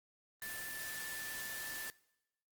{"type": "tone in noise", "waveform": "sine", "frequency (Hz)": 1760, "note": "A6", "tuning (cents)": 0, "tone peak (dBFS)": -44, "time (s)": [0.42, 1.9], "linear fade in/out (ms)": 0, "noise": "white", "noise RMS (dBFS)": -45, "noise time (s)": [0.42, 1.9], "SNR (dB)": -2, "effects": ["noise-tail reverb RT60 0.9 s tail -22 dB re dry", "Opus 24 kbps"]}